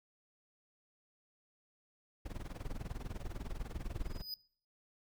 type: noise with tremolo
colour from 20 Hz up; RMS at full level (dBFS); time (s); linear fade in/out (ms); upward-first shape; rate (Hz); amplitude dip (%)
brown; -38; 2.25-4.22; 10; sine; 20; 90
type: tone with exponential growth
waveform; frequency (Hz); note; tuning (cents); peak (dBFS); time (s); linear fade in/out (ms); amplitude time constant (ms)
square; 4978; D#8; 0; -37; 4.02-4.34; 1; 69
effects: noise-tail reverb RT60 0.6 s tail -23 dB re dry